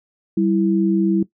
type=tone pair together; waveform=sine; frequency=193.84 / 329.6 Hz; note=G3 / E4; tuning=-19 / 0 cents; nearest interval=major sixth; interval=919 cents; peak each=-17 dBFS; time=0.37-1.23 s; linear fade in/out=5 ms; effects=noise-tail reverb RT60 0.1 s tail -17 dB re dry